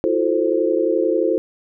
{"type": "chord", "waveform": "sine", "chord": "F# half-diminished seventh", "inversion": "third", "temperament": "equal with one note detuned", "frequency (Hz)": [329.6, 360.9, 440, 523.3], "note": ["E4", "F#4", "A4", "C5"], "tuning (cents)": [0, -43, 0, 0], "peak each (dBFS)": -21, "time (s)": [0.04, 1.38], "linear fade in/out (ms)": 0, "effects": []}